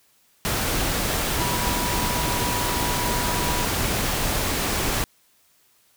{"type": "tone in noise", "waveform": "sine", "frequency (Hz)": 972, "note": "B5", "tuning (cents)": -28, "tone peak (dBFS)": -29, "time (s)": [1.4, 3.65], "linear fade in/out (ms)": 0, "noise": "pink", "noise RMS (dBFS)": -24, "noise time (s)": [0.45, 5.04], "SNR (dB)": -8, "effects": ["white hiss -61 dBFS RMS until 5.96 s"]}